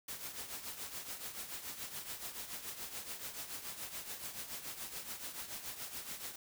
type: noise with tremolo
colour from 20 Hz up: white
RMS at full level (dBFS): -42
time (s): 0.08-6.36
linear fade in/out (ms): 5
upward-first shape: triangle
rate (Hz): 7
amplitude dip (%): 70
effects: none